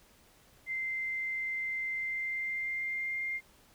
sine tone with pitch glide, 2082 to 2110 Hz, C7 to C7, -9 to +14 cents, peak -32 dBFS, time 0.66-3.41 s, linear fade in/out 50 ms, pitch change +23 cents, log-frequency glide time 1.94-3.21 s, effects pink hiss -62 dBFS RMS until 3.74 s

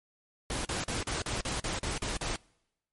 pink noise bursts, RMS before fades -33 dBFS, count 10, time 0.5-2.36 s, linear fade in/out 2 ms, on 150 ms, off 40 ms, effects noise-tail reverb RT60 0.9 s tail -26 dB re dry + MP3 48 kbps

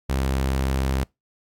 sawtooth tone, 66.5 Hz, C2, 29 cents sharp, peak -17 dBFS, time 0.09-1.04 s, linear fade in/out 10 ms, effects noise-tail reverb RT60 0.2 s tail -26 dB re dry + AAC 64 kbps

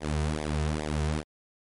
sawtooth tone with flanger, 76.1 Hz, D#2, 38 cents flat, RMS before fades -29 dBFS, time 0-1.24 s, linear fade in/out 50 ms, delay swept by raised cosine 0.69 to 3.69 ms, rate 2.4 Hz, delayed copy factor -0.95, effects MP3 48 kbps

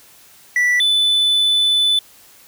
triangle tone pair in turn, 1963 / 3498 Hz, B6 / A7, -11 / -11 cents, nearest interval minor seventh, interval 1000 cents, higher second, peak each -11 dBFS, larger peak neither, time 0.56-0.8 / 0.8-1.99 s, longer second, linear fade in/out 2 ms, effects white hiss -47 dBFS RMS until 2.47 s

